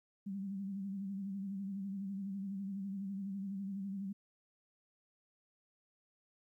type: tone with vibrato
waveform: sine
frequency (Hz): 195.9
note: G3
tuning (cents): -1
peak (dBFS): -38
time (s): 0.26-4.13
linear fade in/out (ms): 10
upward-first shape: sine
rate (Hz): 12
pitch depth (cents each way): 55
effects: 13-bit